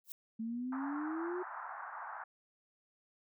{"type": "noise with exponential growth", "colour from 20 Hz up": "violet", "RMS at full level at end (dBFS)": -40, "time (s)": [0.04, 0.12], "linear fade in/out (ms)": 1, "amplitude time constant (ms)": 17}
{"type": "exponential sweep", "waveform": "sine", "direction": "up", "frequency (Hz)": [220.2, 370], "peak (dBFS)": -36, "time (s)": [0.39, 1.43], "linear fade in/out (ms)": 10}
{"type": "band-pass noise", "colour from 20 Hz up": "pink", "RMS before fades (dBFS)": -45, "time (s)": [0.72, 2.24], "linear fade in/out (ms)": 5, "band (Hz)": [750, 1600], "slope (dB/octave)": 48}
{"effects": []}